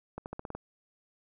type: accelerating click train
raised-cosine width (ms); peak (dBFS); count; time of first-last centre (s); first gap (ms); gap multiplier
1; -24; 7; 0.18-0.55; 79; 0.9
effects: none